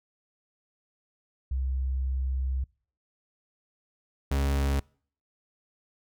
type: tone pair in turn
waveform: sine / 40% pulse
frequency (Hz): 65.41 / 69.3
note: C2 / C#2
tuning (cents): 0 / 0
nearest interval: minor second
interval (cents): 100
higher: second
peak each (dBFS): -26 / -23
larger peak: second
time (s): 1.51-2.64 / 4.31-4.8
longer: first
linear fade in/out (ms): 5
effects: noise-tail reverb RT60 0.5 s tail -26 dB re dry